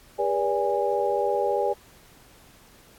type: tone cluster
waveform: sine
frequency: 401.2 / 484 / 579 / 821 Hz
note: G4 / B4 / D5 / G#5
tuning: +40 / -35 / -25 / -20 cents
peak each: -27 dBFS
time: 0.18-1.74 s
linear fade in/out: 20 ms
effects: pink hiss -54 dBFS RMS until 2.98 s + AAC 64 kbps